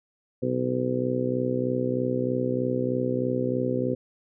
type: harmonic tone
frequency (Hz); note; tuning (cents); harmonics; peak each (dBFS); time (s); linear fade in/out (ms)
63.2; B1; +41; 2 / 3 / 4 / 5 / 6 / 7 / 8; -31 / -38 / -28 / -37 / -30 / -35 / -29; 0.42-3.95; 10
effects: none